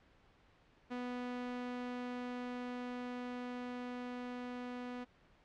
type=tone with level ramp; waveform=sawtooth; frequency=246.9 Hz; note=B3; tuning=in tune; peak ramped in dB=-35 to -38 dBFS; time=0.9-5.05 s; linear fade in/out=20 ms; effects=pink hiss -67 dBFS RMS until 5.44 s + low-pass 3000 Hz 12 dB/octave